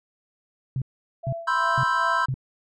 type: tone bursts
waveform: sine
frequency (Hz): 130.81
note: C3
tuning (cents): 0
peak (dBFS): -23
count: 4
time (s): 0.76-2.342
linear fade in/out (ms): 2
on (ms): 58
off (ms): 450
type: tone with tremolo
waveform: sine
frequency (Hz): 670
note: E5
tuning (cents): +28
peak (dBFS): -29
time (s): 1.23-2.26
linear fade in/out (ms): 10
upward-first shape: sine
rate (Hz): 2.6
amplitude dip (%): 90
type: chord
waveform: triangle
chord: C major seventh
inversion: third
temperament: equal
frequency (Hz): 987.8 / 1046.5 / 1318.5 / 1568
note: B5 / C6 / E6 / G6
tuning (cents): 0 / 0 / 0 / 0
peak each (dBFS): -24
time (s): 1.47-2.26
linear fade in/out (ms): 10
effects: resampled to 22050 Hz